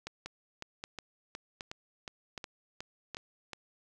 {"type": "two click trains", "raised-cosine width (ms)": 0.2, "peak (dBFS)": [-23, -22], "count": [10, 5], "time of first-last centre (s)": [[0.26, 3.533], [0.07, 3.147]], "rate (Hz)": [2.75, 1.3], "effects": []}